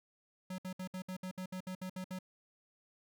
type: tone bursts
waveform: square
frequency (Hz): 185.3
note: F#3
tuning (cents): +3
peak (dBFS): -40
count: 12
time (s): 0.5-2.189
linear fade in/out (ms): 5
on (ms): 83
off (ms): 63
effects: none